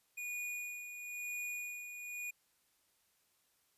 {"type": "tone with tremolo", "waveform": "square", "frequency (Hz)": 2452, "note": "D#7", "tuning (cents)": -26, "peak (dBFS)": -39, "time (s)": [0.17, 2.31], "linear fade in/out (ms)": 10, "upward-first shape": "sine", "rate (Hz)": 1, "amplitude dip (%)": 55, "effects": ["white hiss -75 dBFS RMS until 3.77 s", "resampled to 32000 Hz"]}